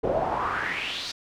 brown noise with band-pass filter sweep, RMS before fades -28 dBFS, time 0.03-1.12 s, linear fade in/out 10 ms, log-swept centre 470 to 4800 Hz, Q 4.2, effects none

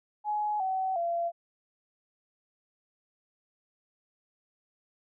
sine tone with pitch steps, 841 / 758 / 683.1 Hz, G#5 / F#5 / F5, +22 / +42 / -38 cents, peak -27 dBFS, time 0.24-1.32 s, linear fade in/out 50 ms, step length 360 ms, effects none

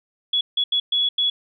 sine tone bursts at uneven times, 3379 Hz, G#7, 29 cents sharp, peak -17 dBFS, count 5, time 0.33-0.41 / 0.57-0.64 / 0.72-0.8 / 0.92-1.09 / 1.18-1.3 s, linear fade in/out 5 ms, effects none

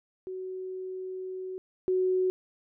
sine tone pair in turn, 373.3 / 370.9 Hz, F#4 / F#4, +15 / +4 cents, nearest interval unison, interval 11 cents, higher first, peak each -34 / -23 dBFS, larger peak second, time 0.27-1.58 / 1.88-2.3 s, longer first, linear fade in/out 0 ms, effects none

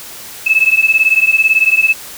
sine beating tone pair, 2598 / 2616 Hz, E7 / E7, -26 / -14 cents, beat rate 18 Hz, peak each -11 dBFS, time 0.46-1.94 s, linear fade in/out 10 ms, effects white hiss -31 dBFS RMS until 2.17 s

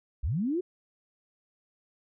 sine linear sweep, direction up, 46.91 to 377.7 Hz, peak -26 dBFS, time 0.23-0.61 s, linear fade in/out 10 ms, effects none

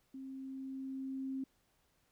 sine tone with level ramp, 266.3 Hz, C4, 31 cents sharp, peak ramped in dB -44 to -36 dBFS, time 0.14-1.44 s, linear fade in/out 5 ms, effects pink hiss -75 dBFS RMS until 2.11 s

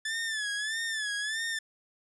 sawtooth tone with vibrato, 1738 Hz, A6, 22 cents flat, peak -27 dBFS, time 0.05-1.59 s, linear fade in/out 5 ms, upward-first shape sine, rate 1.6 Hz, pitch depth 91 cents each way, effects resampled to 24000 Hz

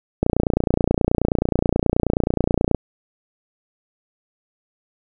click train, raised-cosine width 2 ms, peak -3 dBFS, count 75, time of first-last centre 0.23-2.747 s, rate 29.4 Hz, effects none

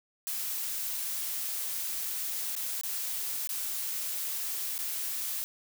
blue noise with dropouts, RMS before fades -34 dBFS, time 0.27-5.44 s, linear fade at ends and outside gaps 0 ms, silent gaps 2.553-2.564 / 2.812-2.835 / 3.474-3.492 / 4.78-4.789 s, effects none

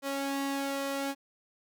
sawtooth tone with flanger, 276.2 Hz, C#4, 6 cents flat, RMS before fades -33 dBFS, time 0.02-1.15 s, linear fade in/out 50 ms, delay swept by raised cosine 2 to 2.58 ms, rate 1.2 Hz, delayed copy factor +0.5, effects none

